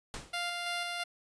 pink noise with exponential decay, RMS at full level -38 dBFS, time 0.14-0.44 s, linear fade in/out 0 ms, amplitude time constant 65 ms
10% pulse tone with tremolo, 698.5 Hz, F5, in tune, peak -24 dBFS, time 0.33-1.04 s, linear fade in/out 10 ms, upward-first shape square, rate 3 Hz, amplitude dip 25%
effects resampled to 22050 Hz

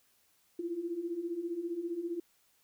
sine beating tone pair, 330 / 345 Hz, E4 / F4, +2 / -21 cents, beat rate 15 Hz, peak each -40 / -35 dBFS, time 0.59-2.2 s, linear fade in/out 5 ms, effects white hiss -70 dBFS RMS until 2.63 s

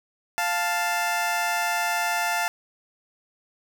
20% pulse tone pair together, 699.2 / 880 Hz, F5 / A5, +2 / 0 cents, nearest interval major third, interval 398 cents, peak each -21 dBFS, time 0.38-2.48 s, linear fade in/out 0 ms, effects 9-bit

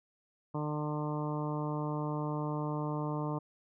harmonic tone, 150 Hz, D3, 37 cents sharp, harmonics 1 / 2 / 3 / 4 / 5 / 6 / 7 / 8, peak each -35 / -38 / -42 / -43 / -47 / -43 / -43 / -49 dBFS, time 0.54-3.39 s, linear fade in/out 10 ms, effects none

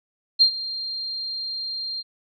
sine tone with ADSR envelope, 4190 Hz, C8, 2 cents sharp, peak -10 dBFS, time 0.39-2.03 s, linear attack 26 ms, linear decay 87 ms, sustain -17 dB, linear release 33 ms, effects none

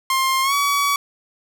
sawtooth tone with pitch glide, 1059 to 1135 Hz, C6 to C#6, +21 to +41 cents, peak -13 dBFS, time 0.1-0.96 s, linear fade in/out 2 ms, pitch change +120 cents, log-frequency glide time 0.42-0.54 s, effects none

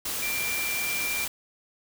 sine tone in noise, 2366 Hz, D7, 12 cents sharp, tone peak -29 dBFS, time 0.22-1.25 s, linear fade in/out 5 ms, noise white, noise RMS -31 dBFS, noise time 0.05-1.28 s, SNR -1 dB, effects none

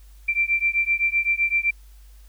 sine beating tone pair, 2349 / 2356.8 Hz, D7 / D7, 0 / +6 cents, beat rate 7.8 Hz, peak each -22 dBFS, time 0.28-1.71 s, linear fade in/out 10 ms, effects added 50 Hz sine -44 dBFS peak until 2.28 s + white hiss -59 dBFS RMS until 2.28 s

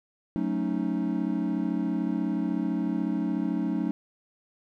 triangle chord, D# half-diminished seventh, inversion first, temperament equal with one note detuned, 183.83 / 220 / 277.2 / 311.1 Hz, F#3 / A3 / C#4 / D#4, -11 / 0 / 0 / 0 cents, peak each -29 dBFS, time 0.36-3.91 s, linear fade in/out 0 ms, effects none

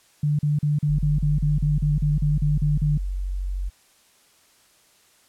sine tone bursts, 147.9 Hz, D3, 13 cents sharp, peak -18 dBFS, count 14, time 0.23-2.977 s, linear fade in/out 5 ms, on 160 ms, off 39 ms
sine tone, 46.56 Hz, F#1, 12 cents sharp, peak -24 dBFS, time 0.88-3.7 s, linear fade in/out 20 ms
effects white hiss -58 dBFS RMS until 5.28 s + low-pass 11000 Hz 12 dB/octave

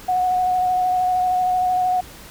sine tone with vibrato, 733 Hz, F#5, 16 cents flat, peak -16 dBFS, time 0.08-2.01 s, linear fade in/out 10 ms, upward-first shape square, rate 13 Hz, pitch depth 12 cents each way, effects added 60 Hz sine -50 dBFS peak until 2.3 s + pink hiss -41 dBFS RMS until 2.3 s

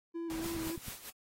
triangle tone with vibrato, 329.6 Hz, E4, in tune, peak -34 dBFS, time 0.14-0.77 s, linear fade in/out 20 ms, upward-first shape square, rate 3.5 Hz, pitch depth 30 cents each way
pink noise, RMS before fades -45 dBFS, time 0.3-0.71 s, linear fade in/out 0 ms
white noise with tremolo, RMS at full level -44 dBFS, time 0.42-1.11 s, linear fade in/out 20 ms, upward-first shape sine, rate 4.7 Hz, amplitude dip 70%
click train, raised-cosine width 5 ms, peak -32 dBFS, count 5, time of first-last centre 0.46-0.883 s, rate 9.45 Hz
effects AAC 48 kbps

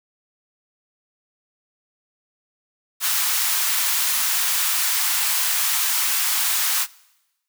white high-pass noise, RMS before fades -21 dBFS, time 3-6.87 s, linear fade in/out 50 ms, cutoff 890 Hz, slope 24 dB/octave, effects noise-tail reverb RT60 1.0 s tail -23 dB re dry

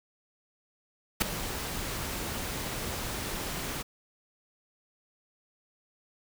pink noise with ADSR envelope, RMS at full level -20 dBFS, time 1.2-3.83 s, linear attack 19 ms, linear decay 4 ms, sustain -15 dB, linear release 18 ms, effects none

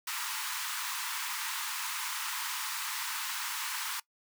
pink high-pass noise, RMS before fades -36 dBFS, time 0.07-4 s, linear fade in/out 5 ms, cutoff 880 Hz, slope 96 dB/octave, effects noise-tail reverb RT60 0.1 s tail -21 dB re dry

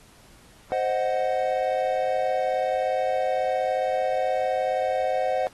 triangle chord, C diminished, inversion none, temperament equal, 523.3 / 622.3 / 740 Hz, C5 / Eb5 / Gb5, 0 / 0 / 0 cents, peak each -24 / -26 / -24 dBFS, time 0.72-5.47 s, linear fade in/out 0 ms, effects pink hiss -54 dBFS RMS until 5.53 s + AAC 32 kbps

